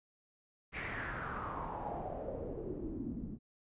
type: noise with low-pass filter sweep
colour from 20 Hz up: pink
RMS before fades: -41 dBFS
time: 0.72-3.39 s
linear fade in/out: 50 ms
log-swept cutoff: 2300 to 210 Hz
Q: 4.6
effects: resampled to 8000 Hz